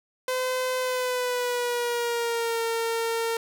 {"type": "tone with pitch glide", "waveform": "sawtooth", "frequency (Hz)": [511, 457.9], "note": ["C5", "A#4"], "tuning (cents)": [-41, -31], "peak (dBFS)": -21, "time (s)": [0.28, 3.37], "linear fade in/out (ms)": 2, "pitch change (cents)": -190, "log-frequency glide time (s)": [0.79, 2.62], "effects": []}